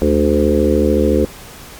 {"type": "harmonic tone with a mistuned harmonic", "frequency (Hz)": 73.7, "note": "D2", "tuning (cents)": 7, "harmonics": [1, 3, 4, 5, 6, 7], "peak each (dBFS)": [-18, -18, -18, -18, -18, -18], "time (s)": [0.02, 1.25], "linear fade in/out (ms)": 0, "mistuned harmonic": 3, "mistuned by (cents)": -56, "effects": ["pink hiss -36 dBFS RMS until 1.79 s", "Opus 48 kbps"]}